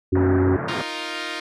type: harmonic tone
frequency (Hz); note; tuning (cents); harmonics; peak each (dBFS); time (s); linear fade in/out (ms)
93; F#2; +9; 1 / 3 / 4; -20 / -20 / -20; 0.12-0.57; 10
type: band-pass noise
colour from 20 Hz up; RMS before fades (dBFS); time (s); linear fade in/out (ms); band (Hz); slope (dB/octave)
pink; -28; 0.15-0.82; 5; 110 to 1800; 48
type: chord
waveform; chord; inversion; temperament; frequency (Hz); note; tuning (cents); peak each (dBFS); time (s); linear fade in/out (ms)
5% pulse; Eb suspended second; none; equal; 311.1 / 349.2 / 466.2; Eb4 / F4 / Bb4; 0 / 0 / 0; -19 / -19 / -22; 0.68-1.4; 5
effects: low-pass 6000 Hz 12 dB/octave